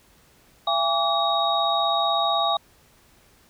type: tone cluster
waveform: sine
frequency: 676 / 812 / 1148 / 3770 Hz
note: E5 / G#5 / D6 / A#7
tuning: +43 / -39 / -40 / +19 cents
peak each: -25 dBFS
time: 0.67-2.57 s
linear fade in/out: 5 ms
effects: pink hiss -57 dBFS RMS until 3.49 s